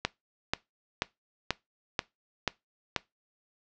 click train, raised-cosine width 0.2 ms, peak -8 dBFS, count 7, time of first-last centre 0.05-2.963 s, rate 2.06 Hz, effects noise-tail reverb RT60 0.2 s tail -21 dB re dry + low-pass 5000 Hz 12 dB/octave

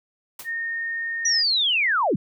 white noise with exponential decay, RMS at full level -32 dBFS, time 0.39-0.53 s, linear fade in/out 5 ms, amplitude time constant 30 ms
sine tone, 1838 Hz, A#6, 25 cents flat, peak -25 dBFS, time 0.44-1.44 s, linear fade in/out 50 ms
sine linear sweep, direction down, 5930 to 126 Hz, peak -18 dBFS, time 1.25-2.16 s, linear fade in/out 5 ms
effects none

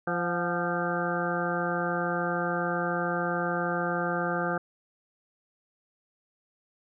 harmonic tone with a mistuned harmonic, 173.1 Hz, F3, 15 cents flat, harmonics 1 / 2 / 3 / 4 / 5 / 7 / 8 / 9, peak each -33 / -34 / -33 / -34 / -38 / -35 / -36 / -34 dBFS, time 0.07-4.58 s, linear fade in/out 5 ms, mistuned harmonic 4, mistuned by +57 cents, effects none

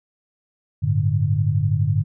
sine chord, G suspended second, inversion none, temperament equal, 98 / 110 / 146.83 Hz, G2 / A2 / D3, 0 / 0 / 0 cents, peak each -21 dBFS, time 0.82-2.04 s, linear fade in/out 20 ms, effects none

